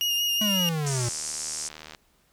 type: tone with vibrato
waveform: 35% pulse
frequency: 2850 Hz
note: F7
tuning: 34 cents sharp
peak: -21 dBFS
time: 0.01-0.69 s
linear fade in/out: 0 ms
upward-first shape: triangle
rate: 5.4 Hz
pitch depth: 29 cents each way
type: exponential sweep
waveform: square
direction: down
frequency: 217.6 to 116.54 Hz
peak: -26 dBFS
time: 0.41-1.09 s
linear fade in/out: 5 ms
type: click train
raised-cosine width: 0.2 ms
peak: -23 dBFS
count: 86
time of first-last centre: 0.85-1.948 s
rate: 77.4 Hz
type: band-pass noise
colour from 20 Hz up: pink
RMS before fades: -33 dBFS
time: 0.86-1.69 s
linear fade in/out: 10 ms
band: 5100 to 9200 Hz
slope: 48 dB/octave
effects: pink hiss -65 dBFS RMS until 2.32 s